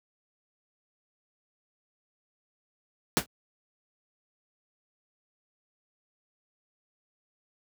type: noise with exponential decay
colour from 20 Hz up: pink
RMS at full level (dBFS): -18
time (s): 3.17-3.26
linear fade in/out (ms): 0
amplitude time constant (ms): 19
effects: high-pass 100 Hz 12 dB/octave